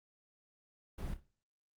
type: noise with echo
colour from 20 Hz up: brown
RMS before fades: -40 dBFS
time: 0.98-1.14 s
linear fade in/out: 5 ms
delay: 29 ms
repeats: 3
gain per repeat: -11 dB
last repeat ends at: 1.227 s
effects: noise-tail reverb RT60 0.4 s tail -19 dB re dry + Opus 24 kbps